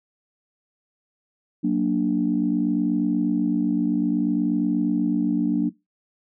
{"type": "chord", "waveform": "sine", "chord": "Gb augmented", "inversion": "none", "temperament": "equal", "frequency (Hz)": [185, 233.1, 293.7], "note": ["Gb3", "Bb3", "D4"], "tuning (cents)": [0, 0, 0], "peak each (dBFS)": [-24, -23, -21], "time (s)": [1.63, 5.7], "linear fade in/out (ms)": 20, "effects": ["noise-tail reverb RT60 0.2 s tail -20 dB re dry", "tanh soft clip ceiling -10 dBFS"]}